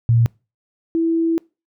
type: tone pair in turn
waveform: sine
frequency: 116.54 / 329.6 Hz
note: A#2 / E4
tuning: 0 / 0 cents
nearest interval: octave + tritone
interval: 1800 cents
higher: second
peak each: -11 / -15 dBFS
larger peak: first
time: 0.09-0.26 / 0.95-1.38 s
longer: second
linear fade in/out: 0 ms
effects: noise-tail reverb RT60 0.3 s tail -26 dB re dry